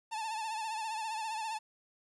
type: tone with vibrato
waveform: 45% pulse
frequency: 880 Hz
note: A5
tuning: in tune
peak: -35 dBFS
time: 0.11-1.59 s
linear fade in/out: 20 ms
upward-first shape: triangle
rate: 15 Hz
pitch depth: 73 cents each way
effects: resampled to 24000 Hz + 11-bit